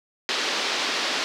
white band-pass noise, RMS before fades -26 dBFS, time 0.29-1.24 s, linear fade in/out 0 ms, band 250 to 4900 Hz, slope 24 dB/octave, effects none

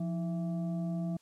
sine tone with frequency modulation, 172.7 Hz, F3, 19 cents flat, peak -31 dBFS, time 0-1.17 s, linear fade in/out 5 ms, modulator 494 Hz, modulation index 0.49, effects white hiss -68 dBFS RMS until 1.21 s + low-pass 10000 Hz 12 dB/octave

